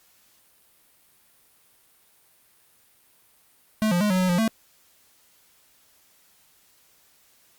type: tone with pitch steps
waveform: square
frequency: 216.6 / 175.5 / 208.9 / 185.2 / 184.1 / 175.9 / 223.1 Hz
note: A3 / F3 / G#3 / F#3 / F#3 / F3 / A3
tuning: -27 / +9 / +10 / +2 / -8 / +13 / +24 cents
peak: -20 dBFS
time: 3.82-4.478 s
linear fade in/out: 0 ms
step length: 94 ms
effects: white hiss -60 dBFS RMS until 7.58 s + Opus 48 kbps